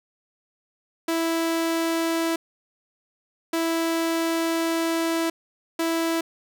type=tone bursts at uneven times; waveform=sawtooth; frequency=329.7 Hz; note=E4; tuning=in tune; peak=-18 dBFS; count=3; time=1.08-2.36 / 3.53-5.3 / 5.79-6.21 s; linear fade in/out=5 ms; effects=none